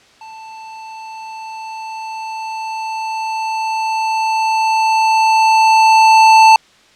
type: tone with level ramp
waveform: square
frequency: 884 Hz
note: A5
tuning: 8 cents sharp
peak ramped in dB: -33 to -4 dBFS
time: 0.21-6.56 s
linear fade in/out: 2 ms
effects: white hiss -48 dBFS RMS until 6.95 s + low-pass 5000 Hz 12 dB/octave